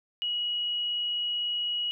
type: tone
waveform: sine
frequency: 2909 Hz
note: F#7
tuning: 30 cents flat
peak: -27 dBFS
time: 0.22-1.91 s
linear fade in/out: 0 ms
effects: none